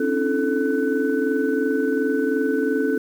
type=tone cluster; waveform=sine; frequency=266.8 / 289.6 / 330.6 / 438.2 / 1500 Hz; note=C4 / D4 / E4 / A4 / F#6; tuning=+34 / -24 / +5 / -7 / +23 cents; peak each=-23 / -25 / -28 / -22 / -30 dBFS; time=0-2.98 s; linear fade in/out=5 ms; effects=tanh soft clip ceiling -7 dBFS + 8-bit